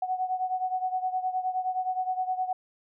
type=beating tone pair; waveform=sine; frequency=740 / 749.6 Hz; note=F#5 / F#5; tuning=0 / +22 cents; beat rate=9.6 Hz; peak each=-28 / -32 dBFS; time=0.02-2.53 s; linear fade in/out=5 ms; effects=none